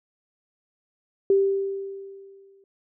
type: tone with exponential decay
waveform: sine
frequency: 392 Hz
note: G4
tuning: in tune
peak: -14 dBFS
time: 1.3-2.64 s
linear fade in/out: 2 ms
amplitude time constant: 290 ms
effects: none